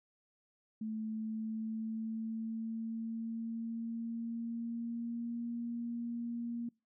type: tone with pitch glide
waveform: sine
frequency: 218.6 to 235.6 Hz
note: A3 to A#3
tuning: -11 to +19 cents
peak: -36 dBFS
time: 0.81-6.69 s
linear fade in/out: 5 ms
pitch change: +130 cents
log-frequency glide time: 1.03-5.46 s
effects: noise-tail reverb RT60 0.3 s tail -26 dB re dry